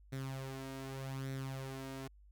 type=tone with flanger; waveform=sawtooth; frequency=133.9 Hz; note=C3; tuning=40 cents sharp; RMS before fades=-43 dBFS; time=0.12-2.08 s; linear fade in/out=10 ms; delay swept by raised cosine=0.51 to 3.21 ms; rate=0.84 Hz; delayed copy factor=+0.6; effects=added 50 Hz sine -58 dBFS peak until 2.31 s